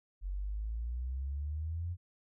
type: exponential sweep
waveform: sine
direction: up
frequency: 45.41 to 89.6 Hz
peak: -34 dBFS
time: 0.21-1.97 s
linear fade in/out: 50 ms
effects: none